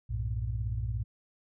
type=tone cluster; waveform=sine; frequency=60.4 / 96.7 / 114 Hz; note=B1 / G2 / A#2; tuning=-38 / -23 / -38 cents; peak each=-33 / -36 / -33 dBFS; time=0.09-1.04 s; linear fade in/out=20 ms; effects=tanh soft clip ceiling -20 dBFS